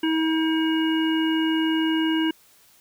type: harmonic tone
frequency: 319.6 Hz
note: D#4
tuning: 47 cents sharp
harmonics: 1 / 3 / 5 / 7 / 9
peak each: -20 / -33 / -32 / -38 / -30 dBFS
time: 0.03-2.31 s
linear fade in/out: 5 ms
effects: white hiss -56 dBFS RMS until 2.8 s